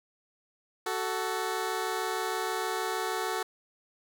15% pulse tone pair together, 373.6 / 440 Hz, F#4 / A4, +17 / 0 cents, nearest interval minor third, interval 283 cents, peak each -26 dBFS, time 0.86-3.43 s, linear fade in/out 5 ms, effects none

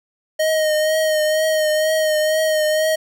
square tone with vibrato, 622.3 Hz, D#5, in tune, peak -16 dBFS, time 0.39-2.96 s, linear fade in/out 10 ms, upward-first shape triangle, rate 2.1 Hz, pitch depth 34 cents each way, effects none

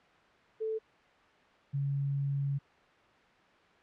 sine tone pair in turn, 440 / 139.76 Hz, A4 / C#3, 0 / +15 cents, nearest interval octave + minor sixth, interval 1985 cents, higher first, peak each -31 / -29 dBFS, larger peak second, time 0.6-0.79 / 1.73-2.59 s, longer second, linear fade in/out 20 ms, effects white hiss -61 dBFS RMS until 3.82 s + low-pass 2000 Hz 12 dB/octave

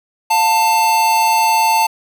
square tone pair together, 707 / 890.8 Hz, F5 / A5, +21 / +21 cents, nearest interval major third, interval 400 cents, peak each -23 / -12 dBFS, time 0.3-1.87 s, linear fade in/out 10 ms, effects none

